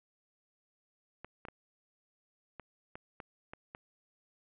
clicks, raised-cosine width 0.5 ms, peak -29 dBFS, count 8, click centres 1.246 / 1.452 / 1.485 / 2.597 / 2.955 / 3.202 / 3.535 / 3.749 s, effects resampled to 8000 Hz + 11-bit

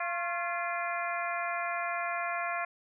harmonic tone with a mistuned harmonic, 344.8 Hz, F4, 22 cents flat, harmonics 2 / 3 / 4 / 5 / 6 / 7, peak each -35 / -37 / -38 / -39 / -40 / -40 dBFS, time 0-2.65 s, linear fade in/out 5 ms, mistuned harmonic 3, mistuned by +68 cents, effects none

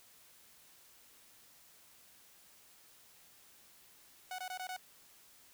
sawtooth tone bursts, 740 Hz, F#5, in tune, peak -36 dBFS, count 5, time 4.31-4.765 s, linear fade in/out 2 ms, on 75 ms, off 20 ms, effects white hiss -62 dBFS RMS until 5.53 s

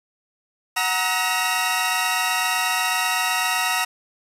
sawtooth tone cluster, 737 / 940 / 1277 / 1908 / 2738 Hz, F#5 / A#5 / D#6 / A#6 / F7, -7 / +14 / +45 / +40 / -35 cents, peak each -23 dBFS, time 0.76-3.85 s, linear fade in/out 10 ms, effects resampled to 32000 Hz + 7-bit

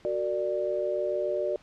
sine tone cluster, 372 / 459 / 591 Hz, F#4 / A#4 / D5, +9 / -27 / +11 cents, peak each -31 / -34 / -28 dBFS, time 0.05-1.56 s, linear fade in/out 0 ms, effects pink hiss -57 dBFS RMS until 1.62 s + low-pass 5000 Hz 12 dB/octave

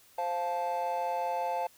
triangle chord, F major, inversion second, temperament just, 523.8 / 698.5 / 873.1 Hz, C5 / F5 / A5, +2 / 0 / -14 cents, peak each -33 / -31 / -30 dBFS, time 0.18-1.67 s, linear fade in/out 5 ms, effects tanh soft clip ceiling -20 dBFS + white hiss -60 dBFS RMS until 1.77 s

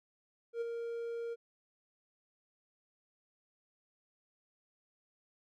triangle tone with ADSR envelope, 466.2 Hz, A#4, in tune, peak -30 dBFS, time 0.53-1.36 s, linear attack 81 ms, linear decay 20 ms, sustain -5 dB, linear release 33 ms, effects none

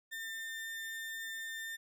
35% pulse tone, 1801 Hz, A6, 40 cents sharp, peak -38 dBFS, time 0.11-1.77 s, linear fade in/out 20 ms, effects none

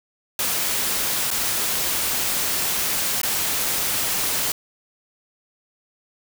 white noise with dropouts, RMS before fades -23 dBFS, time 0.39-4.52 s, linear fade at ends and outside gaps 2 ms, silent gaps 1.305-1.312 / 3.216-3.232 s, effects none

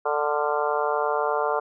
harmonic tone with a mistuned harmonic, 148.1 Hz, D3, 15 cents sharp, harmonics 3 / 4 / 5 / 6 / 7 / 8 / 9, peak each -27 / -28 / -29 / -30 / -30 / -31 / -32 dBFS, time 0.05-1.6 s, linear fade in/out 10 ms, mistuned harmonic 9, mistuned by +66 cents, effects none

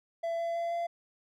triangle tone with pitch steps, 670 / 674.7 / 679.4 / 684.1 Hz, E5 / E5 / F5 / F5, +28 / +40 / -48 / -36 cents, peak -28 dBFS, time 0.23-0.87 s, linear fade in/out 10 ms, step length 160 ms, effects none

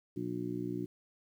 harmonic tone, 60.1 Hz, B1, 46 cents flat, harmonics 2 / 3 / 4 / 5 / 6, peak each -43 / -41 / -45 / -38 / -40 dBFS, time 0.16-0.86 s, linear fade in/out 10 ms, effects 11-bit

